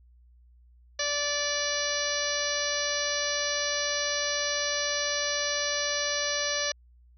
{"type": "harmonic tone", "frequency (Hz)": 582, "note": "D5", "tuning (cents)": -16, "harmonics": [1, 2, 3, 4, 5, 6, 7, 8, 9, 10], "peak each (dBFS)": [-33, -39, -33, -39, -39, -39, -35, -37, -39, -33], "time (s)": [0.99, 6.72], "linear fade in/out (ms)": 5, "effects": ["added 60 Hz sine -54 dBFS peak until 7.17 s"]}